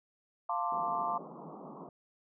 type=chord; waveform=sine; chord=D minor seventh; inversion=first; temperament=equal with one note detuned; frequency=698.5 / 889.7 / 1046.5 / 1174.7 Hz; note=F5 / A5 / C6 / D6; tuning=0 / +19 / 0 / 0 cents; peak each=-36 dBFS; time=0.49-1.18 s; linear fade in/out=5 ms
type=band-pass noise; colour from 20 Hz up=pink; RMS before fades=-47 dBFS; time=0.72-1.89 s; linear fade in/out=2 ms; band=150 to 1200 Hz; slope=96 dB/octave
effects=none